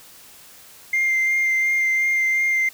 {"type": "tone with vibrato", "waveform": "sine", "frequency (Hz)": 2100, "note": "C7", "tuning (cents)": 6, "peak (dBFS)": -15, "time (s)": [0.93, 2.69], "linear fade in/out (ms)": 5, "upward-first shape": "sine", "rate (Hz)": 2.8, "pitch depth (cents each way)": 13, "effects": ["tanh soft clip ceiling -15 dBFS", "white hiss -46 dBFS RMS until 2.73 s"]}